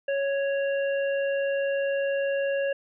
harmonic tone, 554.4 Hz, C#5, in tune, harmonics 1 / 3 / 5, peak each -24 / -34 / -38 dBFS, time 0.08-2.73 s, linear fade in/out 5 ms, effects none

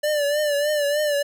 square tone with vibrato, 588 Hz, D5, 2 cents sharp, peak -20 dBFS, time 0.03-1.23 s, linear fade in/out 10 ms, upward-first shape triangle, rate 3.3 Hz, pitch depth 68 cents each way, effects none

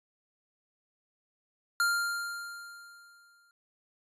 square tone with exponential decay, 1396.9 Hz, F6, in tune, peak -24 dBFS, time 1.8-3.51 s, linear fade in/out 1 ms, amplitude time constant 370 ms, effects resampled to 32000 Hz

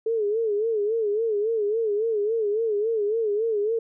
sine tone with vibrato, 432.6 Hz, A4, 29 cents flat, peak -21 dBFS, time 0.06-3.79 s, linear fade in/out 5 ms, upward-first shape sine, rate 3.6 Hz, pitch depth 110 cents each way, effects none

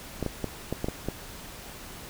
clicks, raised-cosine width 2 ms, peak -15 dBFS, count 7, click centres 0.227 / 0.263 / 0.443 / 0.726 / 0.844 / 0.885 / 1.086 s, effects pink hiss -43 dBFS RMS until 2.09 s

